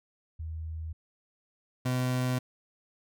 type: tone pair in turn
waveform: sine / 30% pulse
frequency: 80 / 126.65 Hz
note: D#2 / B2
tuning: +49 / +44 cents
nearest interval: minor sixth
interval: 795 cents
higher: second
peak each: -34 / -24 dBFS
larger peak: second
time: 0.39-0.93 / 1.85-2.39 s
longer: neither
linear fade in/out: 10 ms
effects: none